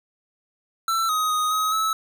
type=tone with pitch steps; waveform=square; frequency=1336 / 1257 / 1246 / 1267 / 1301 Hz; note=E6 / D#6 / D#6 / D#6 / E6; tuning=+23 / +17 / +2 / +31 / -23 cents; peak=-21 dBFS; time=0.88-1.93 s; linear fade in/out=2 ms; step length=210 ms; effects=none